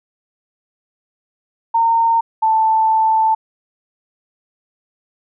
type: tone pair in turn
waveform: sine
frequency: 916 / 882.8 Hz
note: A#5 / A5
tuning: -31 / +5 cents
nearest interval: minor second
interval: 64 cents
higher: first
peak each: -11 dBFS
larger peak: neither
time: 1.74-2.21 / 2.42-3.35 s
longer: second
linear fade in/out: 10 ms
effects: none

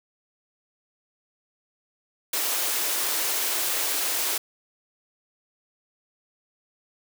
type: high-pass noise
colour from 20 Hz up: white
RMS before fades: -26 dBFS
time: 2.33-4.38 s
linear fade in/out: 5 ms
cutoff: 290 Hz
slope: 48 dB/octave
effects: none

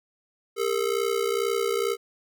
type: ring-modulated tone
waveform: square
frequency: 432.2 Hz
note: A4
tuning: 31 cents flat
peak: -21 dBFS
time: 0.56-1.97 s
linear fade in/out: 50 ms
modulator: 31.1 Hz
effects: none

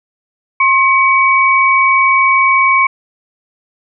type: tone pair together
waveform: sine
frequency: 1068.9 / 2265 Hz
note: C6 / C#7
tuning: +37 / +37 cents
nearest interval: octave + minor second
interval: 1300 cents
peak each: -10 dBFS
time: 0.6-2.87 s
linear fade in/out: 5 ms
effects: none

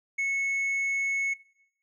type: tone with tanh clipping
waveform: sine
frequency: 2199 Hz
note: C#7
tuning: 14 cents flat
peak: -26 dBFS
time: 0.18-1.34 s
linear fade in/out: 10 ms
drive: 3 dB
effects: noise-tail reverb RT60 0.8 s tail -21 dB re dry

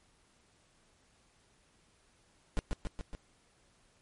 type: noise with echo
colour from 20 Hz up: brown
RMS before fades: -28 dBFS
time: 2.57-2.59 s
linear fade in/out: 0 ms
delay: 140 ms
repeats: 4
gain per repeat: -3 dB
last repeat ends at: 3.15 s
effects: pink hiss -68 dBFS RMS until 4.01 s + MP3 48 kbps

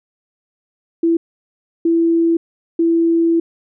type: tone bursts at uneven times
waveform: sine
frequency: 333 Hz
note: E4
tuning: 18 cents sharp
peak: -11 dBFS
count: 3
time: 1.03-1.17 / 1.85-2.37 / 2.79-3.4 s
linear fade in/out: 5 ms
effects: none

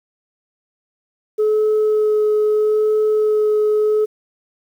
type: tone with vibrato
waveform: sine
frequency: 427.2 Hz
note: G#4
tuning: 49 cents sharp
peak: -11 dBFS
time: 1.38-4.06 s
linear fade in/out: 20 ms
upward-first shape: sine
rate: 0.78 Hz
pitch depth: 10 cents each way
effects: tanh soft clip ceiling -11 dBFS + 8-bit

